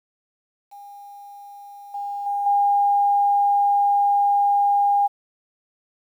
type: tone with level steps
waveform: sine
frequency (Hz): 810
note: G#5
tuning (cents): -43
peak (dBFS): -38 / -26 / -21 / -15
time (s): 0.71-5.08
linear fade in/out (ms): 20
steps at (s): 1.94 / 2.26 / 2.46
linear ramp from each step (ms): 5
effects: 9-bit